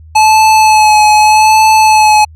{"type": "tone with vibrato", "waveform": "square", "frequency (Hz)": 861, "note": "A5", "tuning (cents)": -38, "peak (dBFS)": -4, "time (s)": [0.15, 2.25], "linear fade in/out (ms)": 10, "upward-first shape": "sine", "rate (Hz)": 0.82, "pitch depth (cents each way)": 24, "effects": ["added 79 Hz sine -32 dBFS peak until 2.35 s", "low-pass 10000 Hz 12 dB/octave"]}